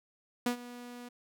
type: tone with ADSR envelope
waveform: sawtooth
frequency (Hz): 243.4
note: B3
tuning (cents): -25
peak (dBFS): -22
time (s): 0.46-1.09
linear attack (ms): 4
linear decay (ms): 96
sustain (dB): -18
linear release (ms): 11
effects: none